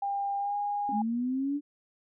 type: tone with pitch glide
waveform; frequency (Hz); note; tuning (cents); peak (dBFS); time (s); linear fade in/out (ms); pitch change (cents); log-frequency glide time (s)
sine; 800 to 818.7; G5 to G#5; +35 to -25; -28; 0.02-1.02; 5; +40; 0.38-0.56
type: tone with exponential decay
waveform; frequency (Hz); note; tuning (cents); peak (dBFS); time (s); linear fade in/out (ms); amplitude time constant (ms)
sine; 273.4; C#4; -24; -32; 0.89-1.05; 1; 34
type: linear sweep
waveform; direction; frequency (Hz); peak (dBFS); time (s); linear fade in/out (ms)
sine; up; 207.7 to 293.7; -27; 0.91-1.61; 50
effects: none